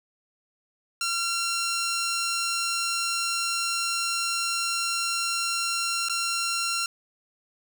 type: tone with dropouts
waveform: 10% pulse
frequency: 1370 Hz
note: F6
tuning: 34 cents flat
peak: -17 dBFS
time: 1.01-6.86 s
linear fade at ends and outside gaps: 2 ms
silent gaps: 6.086-6.096 s
effects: none